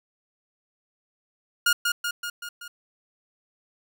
sawtooth tone with echo, 1424 Hz, F6, 33 cents sharp, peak -14 dBFS, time 1.66-1.73 s, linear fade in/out 5 ms, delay 190 ms, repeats 5, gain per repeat -4 dB, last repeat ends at 2.68 s, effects none

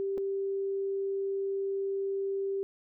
sine tone with dropouts, 392 Hz, G4, in tune, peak -29 dBFS, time 0-2.63 s, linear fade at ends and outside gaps 0 ms, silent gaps 0.176-0.18 s, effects none

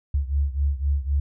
sine beating tone pair, 69.3 / 73.2 Hz, C#2 / D2, 0 / -5 cents, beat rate 3.9 Hz, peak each -22 / -25 dBFS, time 0.14-1.2 s, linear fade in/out 5 ms, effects none

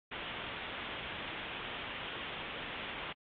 white low-pass noise, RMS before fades -42 dBFS, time 0.11-3.13 s, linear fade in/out 10 ms, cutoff 3500 Hz, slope 96 dB/octave, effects AAC 48 kbps

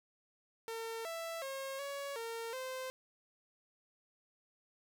sawtooth tone with pitch steps, 453.9 / 662 / 540 / 561 / 458.5 / 518 Hz, A#4 / E5 / C#5 / C#5 / A#4 / C5, -46 / +7 / -45 / +21 / -29 / -17 cents, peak -36 dBFS, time 0.68-2.9 s, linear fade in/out 0 ms, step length 370 ms, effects none

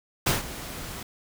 pink noise with ADSR envelope, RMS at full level -21 dBFS, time 0.26-1.03 s, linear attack 11 ms, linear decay 150 ms, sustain -16 dB, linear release 5 ms, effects none

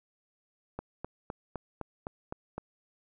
click train, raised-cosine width 1 ms, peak -22 dBFS, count 8, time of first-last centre 0.79-2.58 s, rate 3.91 Hz, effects none

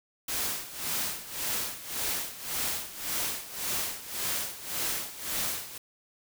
white noise with tremolo, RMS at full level -30 dBFS, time 0.28-5.78 s, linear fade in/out 5 ms, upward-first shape sine, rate 1.8 Hz, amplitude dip 80%, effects none

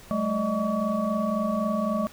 sine tone cluster, 191.8 / 215.6 / 591 / 629 / 1133 Hz, G3 / A3 / D5 / D#5 / C#6, -37 / -35 / +11 / +19 / +37 cents, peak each -33 / -26 / -33 / -30 / -31 dBFS, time 0.11-2.07 s, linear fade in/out 0 ms, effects pink hiss -49 dBFS RMS until 2.12 s

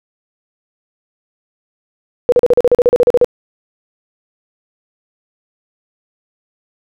sine tone bursts, 487.6 Hz, B4, 22 cents flat, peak -5 dBFS, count 14, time 2.29-3.245 s, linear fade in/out 0 ms, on 32 ms, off 39 ms, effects none

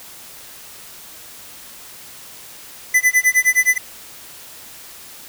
square tone with tremolo, 2006 Hz, B6, 26 cents sharp, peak -10 dBFS, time 2.94-3.78 s, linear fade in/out 5 ms, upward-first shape sine, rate 9.6 Hz, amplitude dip 100%, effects white hiss -39 dBFS RMS until 5.28 s

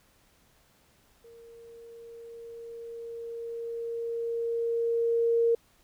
sine tone with level ramp, 464.1 Hz, A#4, 8 cents flat, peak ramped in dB -49 to -20 dBFS, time 1.24-5.55 s, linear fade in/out 5 ms, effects pink hiss -64 dBFS RMS until 5.83 s

